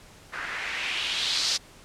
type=noise with low-pass filter sweep; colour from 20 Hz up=blue; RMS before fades=-29 dBFS; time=0.32-1.58 s; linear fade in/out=20 ms; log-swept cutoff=1500 to 5100 Hz; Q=2.7; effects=pink hiss -51 dBFS RMS until 1.84 s + low-pass 10000 Hz 12 dB/octave